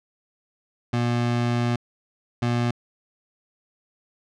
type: tone bursts at uneven times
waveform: 25% pulse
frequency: 120 Hz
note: B2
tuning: 49 cents flat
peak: -17 dBFS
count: 2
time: 0.93-1.76 / 2.42-2.71 s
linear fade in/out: 5 ms
effects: low-pass 5000 Hz 12 dB/octave